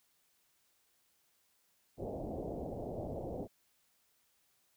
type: low-pass noise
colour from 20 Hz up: white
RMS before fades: -41 dBFS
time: 1.97-3.48 s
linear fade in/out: 50 ms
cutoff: 700 Hz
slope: 48 dB/octave
effects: white hiss -74 dBFS RMS until 4.76 s